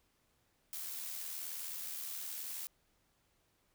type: noise with amplitude modulation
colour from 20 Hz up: blue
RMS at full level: -41 dBFS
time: 0.73-2.67 s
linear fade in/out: 0 ms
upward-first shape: sine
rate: 79 Hz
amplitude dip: 40%
effects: pink hiss -75 dBFS RMS until 3.74 s